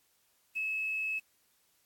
sine tone with quantisation, 2590 Hz, E7, 31 cents flat, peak -31 dBFS, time 0.55-1.2 s, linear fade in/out 20 ms, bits 9, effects white hiss -71 dBFS RMS until 1.85 s + AAC 64 kbps

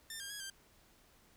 10% pulse tone with pitch steps, 1793 / 1608 / 1663 / 1577 Hz, A6 / G6 / G#6 / G6, +32 / +44 / +2 / +10 cents, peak -34 dBFS, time 0.1-0.5 s, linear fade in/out 2 ms, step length 100 ms, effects pink hiss -66 dBFS RMS until 1.36 s

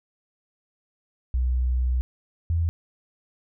sine tone pair in turn, 62.5 / 83.43 Hz, B1 / E2, +21 / +21 cents, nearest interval perfect fourth, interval 500 cents, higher second, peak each -20 dBFS, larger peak neither, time 1.34-2.01 / 2.5-2.69 s, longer first, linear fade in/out 0 ms, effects none

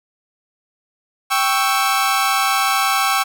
sawtooth chord, C# diminished, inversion second, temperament equal, 784 / 1108.7 / 1318.5 Hz, G5 / C#6 / E6, 0 / 0 / 0 cents, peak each -16 dBFS, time 1.3-3.24 s, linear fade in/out 20 ms, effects none

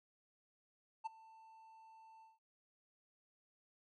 triangle tone with ADSR envelope, 890 Hz, A5, 20 cents sharp, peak -34 dBFS, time 1.04-2.39 s, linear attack 22 ms, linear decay 14 ms, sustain -22 dB, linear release 170 ms, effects MP3 48 kbps

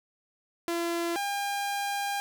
sawtooth tone pair in turn, 340 / 804.5 Hz, F4 / G5, -46 / +45 cents, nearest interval octave + minor third, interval 1491 cents, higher second, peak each -24 / -25 dBFS, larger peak first, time 0.68-1.16 / 1.16-2.2 s, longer second, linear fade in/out 0 ms, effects none

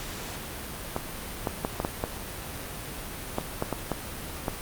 clicks, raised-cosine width 1 ms, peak -12 dBFS, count 11, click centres 0.964 / 1.472 / 1.649 / 1.801 / 1.849 / 2.039 / 3.384 / 3.624 / 3.727 / 3.917 / 4.482 s, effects pink hiss -37 dBFS RMS until 4.61 s + Opus 48 kbps

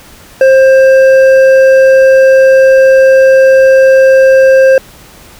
sine tone with hard clipping, 530 Hz, C5, 22 cents sharp, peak -3 dBFS, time 0.41-4.78 s, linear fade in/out 2 ms, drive 7 dB, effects pink hiss -36 dBFS RMS until 5.39 s

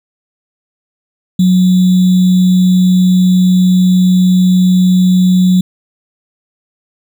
sine tone with sample-and-hold, 183.3 Hz, F#3, 16 cents flat, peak -5 dBFS, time 1.39-5.61 s, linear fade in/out 5 ms, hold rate 3675 Hz, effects none

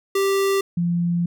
square / sine tone pair in turn, 392 / 172.56 Hz, G4 / F3, 0 / -20 cents, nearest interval octave + major second, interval 1420 cents, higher first, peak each -18 dBFS, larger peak neither, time 0.15-0.61 / 0.77-1.26 s, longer second, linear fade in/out 5 ms, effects none

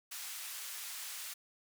white band-pass noise, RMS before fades -44 dBFS, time 0.11-1.34 s, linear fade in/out 10 ms, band 1200 to 16000 Hz, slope 12 dB/octave, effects none

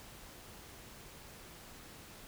silence, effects pink hiss -53 dBFS RMS until 2.27 s

